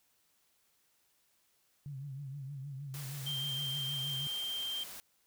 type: tone with vibrato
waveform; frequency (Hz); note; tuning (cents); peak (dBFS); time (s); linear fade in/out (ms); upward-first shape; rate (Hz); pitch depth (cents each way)
sine; 138.3; C#3; -4; -40; 1.86-4.27; 0; triangle; 6.4; 110
type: noise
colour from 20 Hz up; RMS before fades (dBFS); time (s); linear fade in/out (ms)
white; -47; 2.94-5; 0
type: tone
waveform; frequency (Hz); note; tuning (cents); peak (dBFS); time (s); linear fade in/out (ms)
sine; 3161; G7; +14; -35; 3.26-4.84; 10
effects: white hiss -73 dBFS RMS until 5.26 s